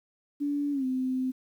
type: tone with pitch glide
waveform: sine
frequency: 288 to 258.1 Hz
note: D4 to C4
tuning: -34 to -23 cents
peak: -26 dBFS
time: 0.4-1.32 s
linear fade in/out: 20 ms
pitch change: -189 cents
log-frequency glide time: 0.72-0.85 s
effects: 10-bit